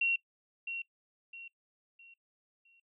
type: tone with echo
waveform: sine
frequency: 2738 Hz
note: F7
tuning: 35 cents flat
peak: -26 dBFS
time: 0.01-0.16 s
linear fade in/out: 5 ms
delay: 660 ms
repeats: 4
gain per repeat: -9 dB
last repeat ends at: 2.8 s
effects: noise-tail reverb RT60 0.1 s tail -21 dB re dry